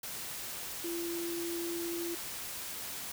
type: tone in noise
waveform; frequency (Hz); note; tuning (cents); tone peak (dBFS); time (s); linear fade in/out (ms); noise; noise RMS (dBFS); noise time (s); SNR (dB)
sine; 340.7; F4; -43; -35; 0.84-2.15; 5; white; -41; 0.03-3.12; +3
effects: none